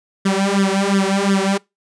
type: tone with flanger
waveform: sawtooth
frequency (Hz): 196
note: G3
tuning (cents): 0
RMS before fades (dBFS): -17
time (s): 0.25-1.58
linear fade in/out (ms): 10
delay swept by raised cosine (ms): 0.58 to 3.88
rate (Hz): 2.8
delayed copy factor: +0.95
effects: noise-tail reverb RT60 0.2 s tail -24 dB re dry + resampled to 22050 Hz